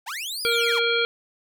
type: linear two-way sweep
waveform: sawtooth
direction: up then down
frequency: 690 to 5060 to 690 Hz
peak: -26 dBFS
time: 0.06-0.8 s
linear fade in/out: 20 ms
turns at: 0.42 s
type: harmonic tone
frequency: 467.2 Hz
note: A#4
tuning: 4 cents sharp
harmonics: 1 / 3 / 5 / 7 / 9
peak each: -24 / -25 / -26 / -26 / -31 dBFS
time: 0.45-1.05 s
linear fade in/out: 0 ms
effects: none